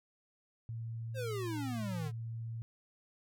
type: tone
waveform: sine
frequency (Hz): 114.3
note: A#2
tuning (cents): -34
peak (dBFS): -38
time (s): 0.69-2.62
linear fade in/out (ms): 0
type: exponential sweep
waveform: square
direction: down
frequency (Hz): 548 to 141.4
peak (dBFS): -38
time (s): 1.14-2.12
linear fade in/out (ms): 50
effects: none